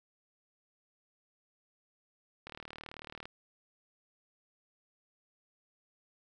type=click train; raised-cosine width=0.3 ms; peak=-28 dBFS; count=31; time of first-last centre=2.47-3.255 s; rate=38.2 Hz; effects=none